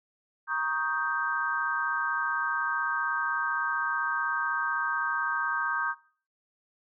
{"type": "chord", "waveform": "sine", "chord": "Eb dominant seventh", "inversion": "second", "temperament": "equal with one note detuned", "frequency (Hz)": [938.8, 1108.7, 1244.5, 1568], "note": ["Bb5", "Db6", "Eb6", "G6"], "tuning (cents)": [12, 0, 0, 0], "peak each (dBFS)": [-35, -34, -33, -29], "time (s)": [0.47, 5.95], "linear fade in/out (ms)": 50, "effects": ["noise-tail reverb RT60 0.4 s tail -17 dB re dry"]}